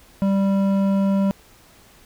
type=tone with hard clipping; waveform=sine; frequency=196 Hz; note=G3; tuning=in tune; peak=-18 dBFS; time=0.22-1.31 s; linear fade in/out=0 ms; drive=10 dB; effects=pink hiss -51 dBFS RMS until 2.05 s